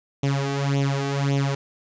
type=tone with flanger; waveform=sawtooth; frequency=139.1 Hz; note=C#3; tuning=6 cents sharp; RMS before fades=-23 dBFS; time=0.23-1.55 s; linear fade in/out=5 ms; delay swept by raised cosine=0.31 to 2.61 ms; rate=1.8 Hz; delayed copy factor=+0.8; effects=resampled to 16000 Hz + 9-bit